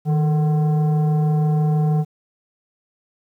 sine tone with frequency modulation, 155.56 Hz, D#3, in tune, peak -13 dBFS, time 0.05-2.05 s, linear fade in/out 50 ms, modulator 596 Hz, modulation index 0.34, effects tanh soft clip ceiling -13 dBFS + 9-bit

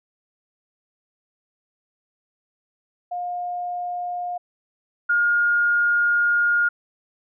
sine tone pair in turn, 711 / 1422 Hz, F5 / F6, +31 / +31 cents, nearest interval octave, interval 1200 cents, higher second, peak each -25 / -16 dBFS, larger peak second, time 3.11-4.38 / 5.09-6.69 s, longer second, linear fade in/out 10 ms, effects none

